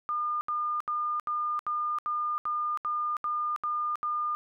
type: tone bursts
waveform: sine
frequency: 1210 Hz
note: D#6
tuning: 49 cents flat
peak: -27 dBFS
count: 11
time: 0.09-4.35 s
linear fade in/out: 0 ms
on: 320 ms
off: 74 ms
effects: none